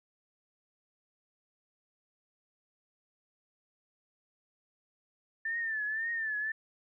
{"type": "tone with vibrato", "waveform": "sine", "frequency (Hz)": 1776, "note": "A6", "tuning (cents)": 16, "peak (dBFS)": -31, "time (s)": [5.45, 6.52], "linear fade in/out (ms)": 5, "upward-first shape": "triangle", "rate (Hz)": 1.9, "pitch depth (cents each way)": 96, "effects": []}